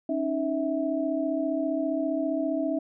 sine tone cluster, 275.1 / 310.1 / 652 Hz, C#4 / D#4 / E5, -13 / -6 / -19 cents, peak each -29 dBFS, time 0.09-2.79 s, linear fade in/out 5 ms, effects none

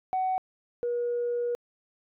sine tone pair in turn, 750 / 480.3 Hz, F#5 / B4, +23 / -48 cents, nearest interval minor sixth, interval 771 cents, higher first, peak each -23 / -25 dBFS, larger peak first, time 0.13-0.38 / 0.83-1.55 s, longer second, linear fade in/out 0 ms, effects tanh soft clip ceiling -22 dBFS

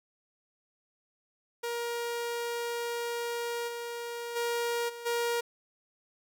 sawtooth tone with level steps, 472.3 Hz, A#4, 23 cents sharp, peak -28 / -32 / -25 / -37 / -24 dBFS, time 1.63-5.41 s, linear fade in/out 10 ms, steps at 3.67 / 4.35 / 4.88 / 5.05 s, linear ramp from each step 20 ms, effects none

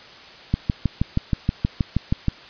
click train, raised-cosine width 5 ms, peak -6 dBFS, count 12, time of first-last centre 0.54-2.283 s, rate 6.31 Hz, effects white hiss -43 dBFS RMS until 2.49 s + resampled to 11025 Hz

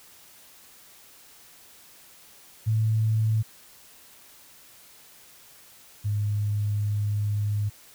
sine tone pair in turn, 110 / 103.83 Hz, A2 / G#2, 0 / 0 cents, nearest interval minor second, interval 100 cents, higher first, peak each -20 / -23 dBFS, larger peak first, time 2.66-3.43 / 6.04-7.7 s, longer second, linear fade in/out 20 ms, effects white hiss -52 dBFS RMS until 7.94 s

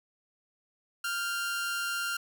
sawtooth tone pair together, 1395.3 / 1571 Hz, F6 / G6, -2 / +3 cents, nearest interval major second, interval 205 cents, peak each -27 / -38 dBFS, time 1.04-2.17 s, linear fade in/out 5 ms, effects none

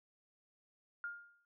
sine tone with exponential decay, 1412 Hz, F6, 19 cents sharp, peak -37 dBFS, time 1.04-1.45 s, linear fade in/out 1 ms, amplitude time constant 89 ms, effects none

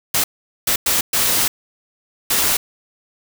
white noise bursts at uneven times, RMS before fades -17 dBFS, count 5, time 0.14-0.24 / 0.67-0.76 / 0.86-1.01 / 1.13-1.48 / 2.3-2.57 s, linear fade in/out 5 ms, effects none

